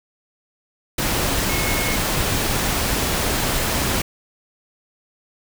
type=tone in noise; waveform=sine; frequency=2176 Hz; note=C#7; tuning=33 cents flat; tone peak=-27 dBFS; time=1.49-1.96 s; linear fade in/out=5 ms; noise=pink; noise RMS=-21 dBFS; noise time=0.98-4.02 s; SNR=-9 dB; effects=none